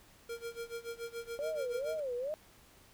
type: tone with tremolo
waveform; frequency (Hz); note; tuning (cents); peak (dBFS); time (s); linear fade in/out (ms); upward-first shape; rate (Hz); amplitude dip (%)
square; 466.2; A#4; 0; -38; 0.29-2; 5; sine; 7; 90
type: tone with vibrato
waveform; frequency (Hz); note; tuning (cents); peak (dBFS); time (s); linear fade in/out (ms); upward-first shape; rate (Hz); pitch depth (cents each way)
sine; 554.4; C#5; 0; -34; 1.39-2.34; 0; sine; 2.3; 240
effects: pink hiss -61 dBFS RMS until 2.93 s